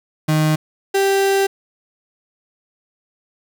35% pulse tone pair in turn, 155 / 391.7 Hz, D#3 / G4, -6 / -1 cents, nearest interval octave + major third, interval 1605 cents, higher second, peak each -12 dBFS, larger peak neither, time 0.28-0.56 / 0.94-1.47 s, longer second, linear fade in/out 10 ms, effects 9-bit

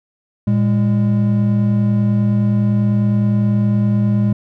triangle tone pair together, 114.4 / 204.2 Hz, A#2 / G#3, -32 / -29 cents, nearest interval minor seventh, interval 1003 cents, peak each -13 dBFS, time 0.47-4.33 s, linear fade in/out 5 ms, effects none

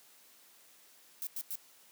violet noise bursts, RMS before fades -38 dBFS, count 3, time 1.22-1.555 s, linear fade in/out 0 ms, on 49 ms, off 94 ms, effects white hiss -61 dBFS RMS until 1.91 s + high-pass 200 Hz 12 dB/octave

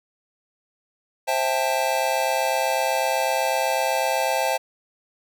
square chord, A minor seventh, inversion first, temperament just, 528 / 660 / 792 / 880 Hz, C5 / E5 / G5 / A5, +16 / +2 / +18 / 0 cents, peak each -27 dBFS, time 1.27-4.58 s, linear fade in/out 20 ms, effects none

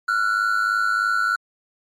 triangle tone pair together, 1363.8 / 1467 Hz, F6 / F#6, -42 / -15 cents, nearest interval minor second, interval 127 cents, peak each -19 dBFS, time 0.08-1.36 s, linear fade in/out 5 ms, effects MP3 64 kbps

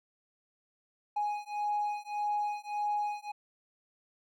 triangle beating tone pair, 830.6 / 832.3 Hz, G#5 / G#5, 0 / +4 cents, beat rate 1.7 Hz, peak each -31 dBFS, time 1.16-3.32 s, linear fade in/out 10 ms, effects tanh soft clip ceiling -24 dBFS

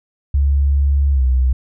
sine tone with pitch glide, 70.1 to 63.91 Hz, C#2 to C2, +20 to -40 cents, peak -11 dBFS, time 0.34-1.53 s, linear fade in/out 5 ms, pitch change -160 cents, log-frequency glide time 1.12-1.23 s, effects none

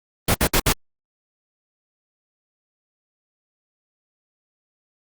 pink noise bursts, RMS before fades -17 dBFS, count 4, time 0.28-0.726 s, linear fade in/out 5 ms, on 65 ms, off 62 ms, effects Opus 32 kbps

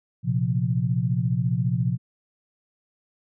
sine chord, Bb suspended second, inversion none, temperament just, 116.54 / 131.11 / 174.81 Hz, Bb2 / C3 / F3, 0 / +4 / +2 cents, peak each -25 / -24 / -26 dBFS, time 0.23-1.98 s, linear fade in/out 50 ms, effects none

